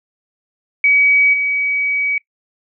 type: tone with level steps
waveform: sine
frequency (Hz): 2270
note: C#7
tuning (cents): +41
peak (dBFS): -9 / -15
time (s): 0.84-2.18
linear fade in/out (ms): 2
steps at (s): 1.33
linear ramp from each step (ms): 10
effects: noise-tail reverb RT60 0.1 s tail -21 dB re dry